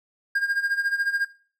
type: tone with tremolo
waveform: triangle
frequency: 1615 Hz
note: G#6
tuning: 49 cents flat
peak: -17 dBFS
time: 0.35-1.25 s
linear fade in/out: 5 ms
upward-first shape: sine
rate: 14 Hz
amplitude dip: 75%
effects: noise-tail reverb RT60 0.4 s tail -17 dB re dry